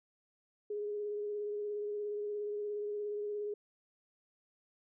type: tone with vibrato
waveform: sine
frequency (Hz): 415.3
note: G#4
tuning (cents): 0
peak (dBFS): -35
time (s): 0.7-3.54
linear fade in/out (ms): 5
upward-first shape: triangle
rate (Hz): 17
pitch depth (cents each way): 24
effects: none